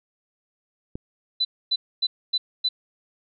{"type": "click", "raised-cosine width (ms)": 3, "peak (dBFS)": -19, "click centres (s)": 0.955}
{"type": "tone bursts", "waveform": "sine", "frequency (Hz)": 4000, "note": "B7", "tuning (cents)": 21, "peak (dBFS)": -19, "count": 5, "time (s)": [1.4, 2.69], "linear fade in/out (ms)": 10, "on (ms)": 50, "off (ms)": 260}
{"effects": []}